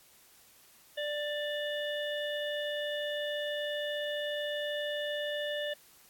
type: harmonic tone with a mistuned harmonic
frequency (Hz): 590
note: D5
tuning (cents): +8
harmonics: 1 / 3 / 5 / 6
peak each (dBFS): -34 / -39 / -41 / -42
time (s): 0.97-5.74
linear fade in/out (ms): 10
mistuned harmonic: 5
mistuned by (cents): -22
effects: white hiss -60 dBFS RMS until 6.09 s + AAC 64 kbps